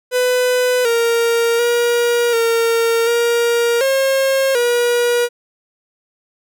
45% pulse tone with pitch steps, 499.9 / 465.3 / 475.9 / 460.1 / 470.7 / 538 / 480.8 Hz, B4 / A#4 / A#4 / A#4 / A#4 / C5 / B4, +21 / -3 / +36 / -23 / +17 / +48 / -46 cents, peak -13 dBFS, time 0.11-5.29 s, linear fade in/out 50 ms, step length 740 ms, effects none

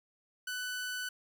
sawtooth tone, 1495 Hz, F#6, 17 cents sharp, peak -32 dBFS, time 0.47-1.09 s, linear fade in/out 5 ms, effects none

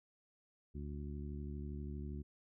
harmonic tone, 72.5 Hz, D2, 22 cents flat, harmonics 1 / 2 / 3 / 4 / 5, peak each -43 / -48 / -49 / -54 / -54 dBFS, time 0.74-2.23 s, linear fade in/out 20 ms, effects none

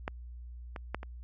clicks, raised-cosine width 0.5 ms, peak -18 / -24 / -17 / -27 dBFS, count 4, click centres 0.079 / 0.762 / 0.946 / 1.031 s, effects added 60 Hz sine -42 dBFS peak until 1.23 s + MP3 48 kbps

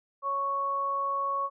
sine tone pair together, 554.4 / 1108.7 Hz, C#5 / C#6, 0 / 0 cents, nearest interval octave, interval 1200 cents, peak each -37 / -27 dBFS, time 0.22-1.5 s, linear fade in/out 50 ms, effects none

